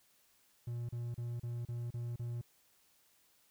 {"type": "tone bursts", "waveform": "triangle", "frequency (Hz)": 119.2, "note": "A#2", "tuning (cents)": 39, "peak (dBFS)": -35, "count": 7, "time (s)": [0.67, 2.414], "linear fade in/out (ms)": 5, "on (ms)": 220, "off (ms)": 34, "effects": ["white hiss -70 dBFS RMS until 3.5 s"]}